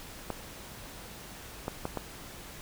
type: clicks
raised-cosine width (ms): 1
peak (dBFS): -18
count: 4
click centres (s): 0.303 / 1.681 / 1.854 / 1.973
effects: pink hiss -46 dBFS RMS until 2.61 s